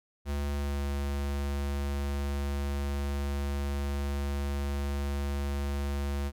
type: tone with pitch glide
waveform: square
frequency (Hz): 71.5 to 70.56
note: D2 to C#2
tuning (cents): -46 to +31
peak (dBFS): -30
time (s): 0.25-6.32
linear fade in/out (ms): 50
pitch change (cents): -23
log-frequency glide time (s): 0.55-0.81
effects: none